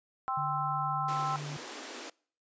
sine chord, C major, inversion second, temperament equal, 784 / 1046.5 / 1318.5 Hz, G5 / C6 / E6, 0 / 0 / 0 cents, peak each -34 dBFS, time 0.28-1.36 s, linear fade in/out 0 ms
sine tone, 146.83 Hz, D3, in tune, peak -37 dBFS, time 0.37-1.57 s, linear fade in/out 5 ms
pink high-pass noise, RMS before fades -43 dBFS, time 1.08-2.1 s, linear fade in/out 5 ms, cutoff 240 Hz, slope 96 dB/octave
effects noise-tail reverb RT60 0.5 s tail -25 dB re dry + resampled to 16000 Hz

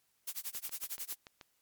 blue noise with tremolo, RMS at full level -38 dBFS, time 0.27-1.16 s, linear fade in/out 5 ms, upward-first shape sine, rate 11 Hz, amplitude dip 100%
click train, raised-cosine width 0.2 ms, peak -31 dBFS, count 7, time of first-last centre 0.55-1.412 s, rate 6.96 Hz
effects white hiss -75 dBFS RMS until 1.61 s + MP3 96 kbps

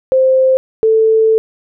sine tone pair in turn, 523 / 442.5 Hz, C5 / A4, -1 / +10 cents, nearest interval minor third, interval 289 cents, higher first, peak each -7 dBFS, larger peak neither, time 0.12-0.57 / 0.83-1.38 s, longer second, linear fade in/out 0 ms, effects none

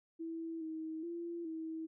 sine tone with pitch steps, 328.2 / 318.1 / 340.8 / 321.6 Hz, E4 / D#4 / F4 / E4, -8 / +38 / -42 / -43 cents, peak -39 dBFS, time 0.19-1.87 s, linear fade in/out 20 ms, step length 420 ms, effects none

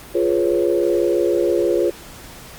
sine chord, C# dominant seventh, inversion first, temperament equal, 349.2 / 415.3 / 493.9 / 554.4 Hz, E#4 / G#4 / B4 / C#5, 0 / 0 / 0 / 0 cents, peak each -18 / -21 / -22 / -22 dBFS, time 0.14-1.91 s, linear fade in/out 20 ms, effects pink hiss -39 dBFS RMS until 2.58 s + Opus 48 kbps

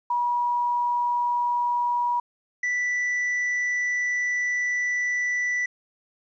sine / triangle tone pair in turn, 965 / 1971.7 Hz, B5 / B6, -40 / -3 cents, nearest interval octave, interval 1237 cents, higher second, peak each -21 dBFS, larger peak neither, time 0.1-2.2 / 2.63-5.66 s, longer second, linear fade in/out 5 ms, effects resampled to 16000 Hz + 10-bit

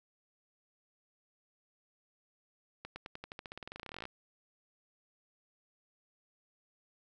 accelerating click train, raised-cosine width 0.3 ms, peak -27 dBFS, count 26, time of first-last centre 2.85-4.054 s, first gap 110 ms, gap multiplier 0.92, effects none

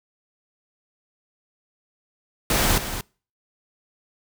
pink noise with echo, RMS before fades -20 dBFS, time 2.5-2.78 s, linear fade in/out 2 ms, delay 230 ms, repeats 1, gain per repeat -10 dB, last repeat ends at 3.01 s, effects noise-tail reverb RT60 0.4 s tail -26 dB re dry

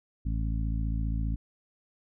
harmonic tone, 55 Hz, A1, in tune, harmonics 1 / 2 / 3 / 4 / 5, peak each -28 / -34 / -38 / -40 / -42 dBFS, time 0.25-1.36 s, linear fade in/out 10 ms, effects none

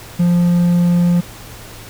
triangle tone with hard clipping, 174.61 Hz, F3, in tune, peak -11 dBFS, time 0.19-1.21 s, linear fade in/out 10 ms, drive 6 dB, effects added 110 Hz sine -39 dBFS peak until 1.89 s + pink hiss -36 dBFS RMS until 1.89 s

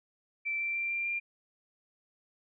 sine tone with pitch steps, 2334 / 2348 / 2361 / 2375 / 2389 Hz, D7 / D7 / D7 / D7 / D7, -11 / -1 / +9 / +19 / +29 cents, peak -30 dBFS, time 0.45-1.2 s, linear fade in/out 20 ms, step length 150 ms, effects none

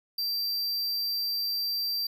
square tone, 4699 Hz, D8, in tune, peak -28 dBFS, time 0.18-2.07 s, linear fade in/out 5 ms, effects 11-bit

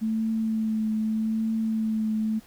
sine tone with vibrato, 220 Hz, A3, in tune, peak -23 dBFS, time 0.01-2.4 s, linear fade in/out 20 ms, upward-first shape triangle, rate 0.82 Hz, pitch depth 23 cents each way, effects pink hiss -54 dBFS RMS until 2.46 s

